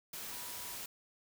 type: tone in noise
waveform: sine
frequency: 971 Hz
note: B5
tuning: 30 cents flat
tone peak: -55 dBFS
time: 0.31-0.75 s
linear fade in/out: 5 ms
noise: white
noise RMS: -44 dBFS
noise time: 0.13-0.86 s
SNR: -14 dB
effects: none